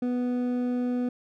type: tone pair together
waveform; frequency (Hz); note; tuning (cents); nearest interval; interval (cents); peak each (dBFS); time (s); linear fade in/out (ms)
triangle; 246.9 / 493.8; B3 / B4; 0 / 0; octave; 1200; -23 / -33; 0.02-1.09; 5
effects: none